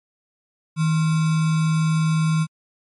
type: tone with sample-and-hold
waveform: sine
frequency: 159.4 Hz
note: D#3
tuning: 42 cents sharp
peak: -16 dBFS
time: 0.76-2.47 s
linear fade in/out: 50 ms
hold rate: 1225 Hz
effects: MP3 48 kbps